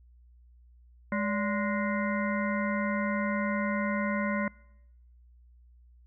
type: harmonic tone with a mistuned harmonic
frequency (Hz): 207.7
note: G#3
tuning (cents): 0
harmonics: 1 / 3 / 5 / 7 / 9 / 10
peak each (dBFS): -29 / -34 / -36 / -37 / -39 / -39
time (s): 1.12-4.48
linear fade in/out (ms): 2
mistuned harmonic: 3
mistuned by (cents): -130
effects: noise-tail reverb RT60 0.9 s tail -25 dB re dry + added 60 Hz sine -54 dBFS peak until 6.06 s